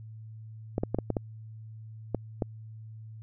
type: clicks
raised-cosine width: 2 ms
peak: -14 dBFS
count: 8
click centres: 0.781 / 0.835 / 0.946 / 0.987 / 1.103 / 1.168 / 2.147 / 2.422 s
effects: added 110 Hz sine -42 dBFS peak until 3.22 s